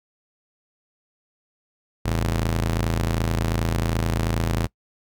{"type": "ring-modulated tone", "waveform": "sawtooth", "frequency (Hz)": 82.7, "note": "E2", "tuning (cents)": 6, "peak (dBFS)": -14, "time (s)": [2.05, 4.67], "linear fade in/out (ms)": 10, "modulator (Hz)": 26.7, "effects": ["noise-tail reverb RT60 0.1 s tail -23 dB re dry"]}